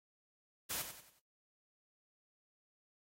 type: noise with echo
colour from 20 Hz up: white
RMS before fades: -39 dBFS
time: 0.69-0.83 s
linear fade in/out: 20 ms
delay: 93 ms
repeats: 4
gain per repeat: -8 dB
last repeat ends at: 1.202 s
effects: noise-tail reverb RT60 0.2 s tail -22 dB re dry + AAC 48 kbps